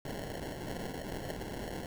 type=noise with sample-and-hold; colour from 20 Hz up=violet; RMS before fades=-40 dBFS; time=0.05-1.86 s; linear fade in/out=2 ms; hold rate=1225 Hz; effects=none